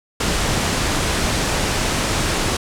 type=low-pass noise; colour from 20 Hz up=pink; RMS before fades=-20 dBFS; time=0.2-2.57 s; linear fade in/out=5 ms; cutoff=9400 Hz; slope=24 dB/octave; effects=none